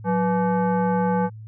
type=tone with frequency modulation; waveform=sine; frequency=183.2 Hz; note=F#3; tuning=17 cents flat; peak=-18 dBFS; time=0.04-1.3 s; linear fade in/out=50 ms; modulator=674 Hz; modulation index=1.1; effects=added 109 Hz sine -36 dBFS peak until 1.47 s